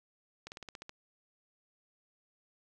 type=slowing click train; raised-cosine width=0.2 ms; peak=-27 dBFS; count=8; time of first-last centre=0.47-0.894 s; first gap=49 ms; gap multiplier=1.07; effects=none